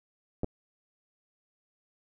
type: clicks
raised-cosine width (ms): 2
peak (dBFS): -18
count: 2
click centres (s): 0.434 / 0.444
effects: none